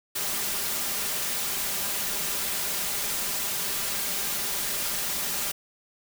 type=noise with comb filter; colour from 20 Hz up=white; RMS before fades=-29 dBFS; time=0.15-5.52 s; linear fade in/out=10 ms; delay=5 ms; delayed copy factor=+0.5; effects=none